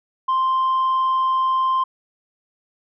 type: tone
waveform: sine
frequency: 1046.5 Hz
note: C6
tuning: in tune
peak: -14 dBFS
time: 0.28-1.84 s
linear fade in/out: 10 ms
effects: tanh soft clip ceiling -15 dBFS